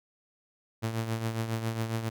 sawtooth tone with tremolo, 113 Hz, A2, 47 cents sharp, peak -23 dBFS, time 0.82-2.1 s, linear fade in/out 20 ms, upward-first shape triangle, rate 7.3 Hz, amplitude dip 65%, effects none

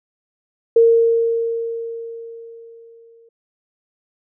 sine tone with exponential decay, 460.3 Hz, A#4, 22 cents flat, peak -7 dBFS, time 0.76-3.29 s, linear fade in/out 5 ms, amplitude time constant 550 ms, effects none

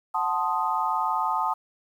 sine chord, F# diminished seventh, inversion none, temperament equal, 740 / 880 / 1046.5 / 1244.5 Hz, F#5 / A5 / C6 / Eb6, 0 / 0 / 0 / 0 cents, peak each -31 / -26 / -30 / -28 dBFS, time 0.14-1.54 s, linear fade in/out 10 ms, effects 9-bit

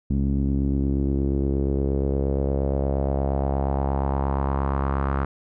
sawtooth tone with low-pass filter sweep, 68.5 Hz, C#2, 20 cents flat, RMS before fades -23 dBFS, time 0.1-5.25 s, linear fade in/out 5 ms, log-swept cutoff 230 to 1300 Hz, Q 2.9, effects none

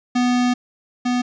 square tone pair in turn, 246.9 / 246.9 Hz, B3 / B3, 0 / 0 cents, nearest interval unison, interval 0 cents, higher neither, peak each -16 / -18 dBFS, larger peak first, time 0.15-0.54 / 1.05-1.22 s, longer first, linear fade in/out 10 ms, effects resampled to 16000 Hz + 9-bit

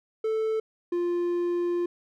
triangle tone pair in turn, 440 / 349.2 Hz, A4 / F4, 0 / 0 cents, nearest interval major third, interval 400 cents, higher first, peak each -22 dBFS, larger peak neither, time 0.24-0.6 / 0.92-1.86 s, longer second, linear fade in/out 5 ms, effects none

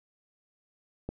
click, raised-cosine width 2 ms, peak -21 dBFS, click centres 1.09 s, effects none

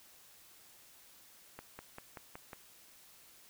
accelerating click train, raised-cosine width 0.5 ms, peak -30 dBFS, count 6, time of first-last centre 1.59-2.532 s, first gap 200 ms, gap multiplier 0.97, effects white hiss -60 dBFS RMS until 3.49 s

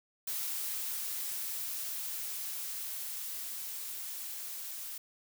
blue noise with level ramp, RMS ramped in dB -36 to -42 dBFS, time 0.27-4.98 s, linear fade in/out 5 ms, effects none

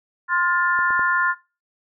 sine chord, F major, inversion second, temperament equal with one note detuned, 1046.5 / 1416.4 / 1760 Hz, C6 / F6 / A6, 0 / +24 / 0 cents, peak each -22 / -21 / -22 dBFS, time 0.28-1.35 s, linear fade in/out 50 ms
clicks, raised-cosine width 1 ms, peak -23 / -22 / -19 dBFS, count 3, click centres 0.79 / 0.906 / 0.994 s
effects noise-tail reverb RT60 0.3 s tail -20 dB re dry

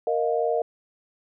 sine chord, Bb suspended fourth, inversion none, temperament equal with one note detuned, 466.2 / 622.3 / 705.3 Hz, Bb4 / Eb5 / F5, 0 / 0 / +17 cents, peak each -24 / -26 / -27 dBFS, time 0.07-0.62 s, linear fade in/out 2 ms, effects none

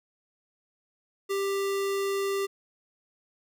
square tone, 394.5 Hz, G4, 11 cents sharp, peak -27 dBFS, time 1.29-2.47 s, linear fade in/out 20 ms, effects none

